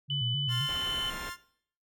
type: tone with vibrato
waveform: sine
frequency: 130.7 Hz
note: C3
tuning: 1 cent flat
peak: -30 dBFS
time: 0.08-0.69 s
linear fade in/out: 50 ms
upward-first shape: square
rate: 3.8 Hz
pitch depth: 130 cents each way
type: tone with pitch glide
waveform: sine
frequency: 3000 to 3040 Hz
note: F#7 to F#7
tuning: +23 to +46 cents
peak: -30 dBFS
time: 0.1-1.1 s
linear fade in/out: 2 ms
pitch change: +23 cents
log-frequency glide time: 0.46-0.59 s
type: chord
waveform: sawtooth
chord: F major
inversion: second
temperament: equal with one note detuned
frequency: 1056.2 / 1396.9 / 1760 Hz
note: C6 / F6 / A6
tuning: +16 / 0 / 0 cents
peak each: -38 / -39 / -39 dBFS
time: 0.48-1.37 s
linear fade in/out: 50 ms
type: low-pass noise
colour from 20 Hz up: pink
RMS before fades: -42 dBFS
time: 0.68-1.3 s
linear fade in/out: 10 ms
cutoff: 3700 Hz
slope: 48 dB/octave
effects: noise-tail reverb RT60 0.6 s tail -17 dB re dry